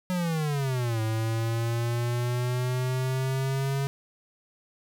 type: exponential two-way sweep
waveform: square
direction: down then up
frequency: 185 to 110 to 138.6 Hz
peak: -26 dBFS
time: 0.1-3.87 s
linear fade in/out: 0 ms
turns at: 1.01 s
effects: 9-bit